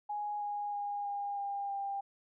sine tone with pitch steps, 830.6 / 823.4 / 816.3 / 809.3 / 802.3 / 795.4 Hz, G#5 / G#5 / G#5 / G#5 / G5 / G5, 0 / -15 / -30 / -45 / +40 / +25 cents, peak -34 dBFS, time 0.09-2.01 s, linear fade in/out 10 ms, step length 320 ms, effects none

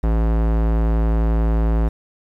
square tone with low-pass filter, 55.5 Hz, A1, 16 cents sharp, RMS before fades -17 dBFS, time 0.03-1.89 s, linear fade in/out 10 ms, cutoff 1100 Hz, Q 0.66, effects 8-bit

